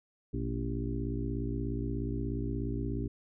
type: harmonic tone with a mistuned harmonic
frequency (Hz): 56.8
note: A#1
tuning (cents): -44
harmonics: 1 / 2 / 4 / 5 / 6 / 7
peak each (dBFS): -36 / -36 / -40 / -38 / -44 / -42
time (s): 0.33-3.08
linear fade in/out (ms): 10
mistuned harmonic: 2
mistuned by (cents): +140
effects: none